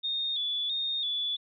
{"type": "tone with vibrato", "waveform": "sine", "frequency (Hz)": 3562, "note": "A7", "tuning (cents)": 21, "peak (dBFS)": -28, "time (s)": [0.03, 1.37], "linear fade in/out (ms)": 20, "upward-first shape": "square", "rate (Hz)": 1.5, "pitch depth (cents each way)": 57, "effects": []}